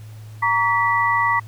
sine tone cluster, 931 / 1138 / 1963 Hz, A#5 / C#6 / B6, -2 / +45 / -11 cents, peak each -20 dBFS, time 0.42-1.4 s, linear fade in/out 10 ms, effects added 108 Hz sine -35 dBFS peak until 1.47 s + pink hiss -51 dBFS RMS until 1.47 s

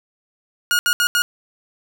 sawtooth tone bursts at uneven times, 1435 Hz, F6, 47 cents sharp, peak -11 dBFS, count 4, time 0.71-0.79 / 0.86-0.93 / 1-1.07 / 1.15-1.22 s, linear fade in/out 0 ms, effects none

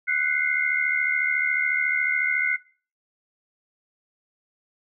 sine tone cluster, 1486 / 2071 / 2145 Hz, F#6 / C7 / C7, +7 / -18 / +42 cents, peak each -25 dBFS, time 0.07-2.57 s, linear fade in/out 20 ms, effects noise-tail reverb RT60 0.4 s tail -21 dB re dry

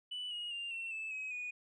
sine tone with pitch steps, 2974 / 2883 / 2794 / 2708 / 2625 / 2545 / 2466 Hz, F#7 / F#7 / F7 / E7 / E7 / D#7 / D#7, +8 / -46 / 0 / +46 / -8 / +39 / -16 cents, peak -37 dBFS, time 0.11-1.51 s, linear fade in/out 10 ms, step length 200 ms, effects tanh soft clip ceiling -36 dBFS

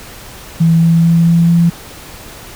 sine tone with pitch steps, 164.81 / 166.05 / 167.3 / 168.56 / 169.84 Hz, E3 / E3 / E3 / E3 / F3, 0 / +13 / +26 / +39 / -48 cents, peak -6 dBFS, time 0.6-1.7 s, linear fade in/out 10 ms, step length 220 ms, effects pink hiss -33 dBFS RMS until 2.55 s

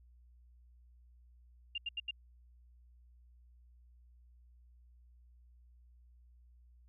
sine tone bursts, 2799 Hz, F7, 3 cents sharp, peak -35 dBFS, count 4, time 1.75-2.11 s, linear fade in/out 5 ms, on 30 ms, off 80 ms, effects added 60 Hz sine -59 dBFS peak until 6.88 s

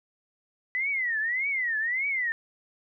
sine tone with vibrato, 1975.5 Hz, B6, in tune, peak -25 dBFS, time 0.75-2.32 s, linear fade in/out 0 ms, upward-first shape triangle, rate 1.7 Hz, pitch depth 260 cents each way, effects none

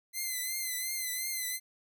5% pulse tone with vibrato, 2054 Hz, C7, 33 cents flat, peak -23 dBFS, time 0.13-1.6 s, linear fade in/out 50 ms, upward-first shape triangle, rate 2.8 Hz, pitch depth 63 cents each way, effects none

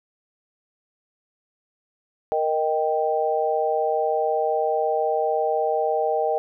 sine chord, Eb major, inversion second, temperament equal, 466.2 / 622.3 / 784 Hz, Bb4 / Eb5 / G5, 0 / 0 / 0 cents, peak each -24 dBFS, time 2.32-6.38 s, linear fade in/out 0 ms, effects none

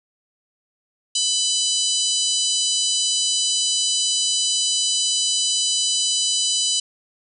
harmonic tone with a mistuned harmonic, 998 Hz, B5, 18 cents sharp, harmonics 3 / 4 / 5 / 6 / 7 / 8 / 9, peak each -24 / -25 / -26 / -27 / -27 / -28 / -29 dBFS, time 1.15-6.8 s, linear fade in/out 5 ms, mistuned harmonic 5, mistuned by -31 cents, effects none

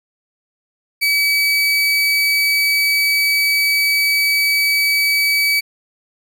30% pulse tone, 2285 Hz, D7, 48 cents flat, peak -11 dBFS, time 1.01-5.61 s, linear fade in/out 20 ms, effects none

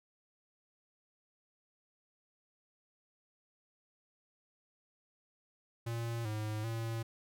square tone with pitch steps, 116.3 / 107.4 / 114.1 Hz, A#2 / A2 / A#2, -4 / -41 / -37 cents, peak -36 dBFS, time 5.86-7.03 s, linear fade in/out 10 ms, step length 390 ms, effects none

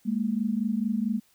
sine tone pair together, 206.5 / 231 Hz, G#3 / A#3, -10 / -16 cents, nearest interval major second, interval 194 cents, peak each -27 dBFS, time 0.05-1.2 s, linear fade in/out 20 ms, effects white hiss -64 dBFS RMS until 1.34 s

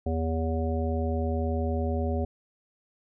harmonic tone, 80.9 Hz, E2, 32 cents flat, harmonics 1 / 3 / 5 / 7 / 9, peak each -27 / -32 / -34 / -35 / -37 dBFS, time 0.06-2.25 s, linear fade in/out 5 ms, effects none

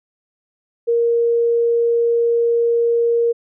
sine tone, 468.1 Hz, A#4, 7 cents sharp, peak -13 dBFS, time 0.87-3.33 s, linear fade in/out 20 ms, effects none

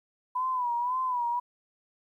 sine tone with vibrato, 990 Hz, B5, 4 cents sharp, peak -26 dBFS, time 0.35-1.4 s, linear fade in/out 10 ms, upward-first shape sine, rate 1.9 Hz, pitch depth 79 cents each way, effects 11-bit

